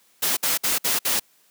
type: noise bursts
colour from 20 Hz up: white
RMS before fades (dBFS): -22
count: 5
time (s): 0.22-1.198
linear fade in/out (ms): 10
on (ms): 150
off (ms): 57
effects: white hiss -60 dBFS RMS until 1.5 s + high-pass 150 Hz 12 dB/octave